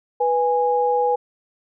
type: tone pair together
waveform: sine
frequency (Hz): 492.1 / 826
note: B4 / G#5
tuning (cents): -6 / -10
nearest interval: major sixth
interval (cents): 896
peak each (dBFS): -19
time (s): 0.2-1.16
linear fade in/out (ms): 10
effects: none